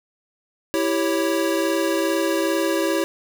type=chord; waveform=square; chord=C# diminished; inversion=first; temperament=equal; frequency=329.6 / 392 / 554.4 Hz; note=E4 / G4 / C#5; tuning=0 / 0 / 0 cents; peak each=-23 / -26 / -25 dBFS; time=0.74-3.04 s; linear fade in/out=0 ms; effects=7-bit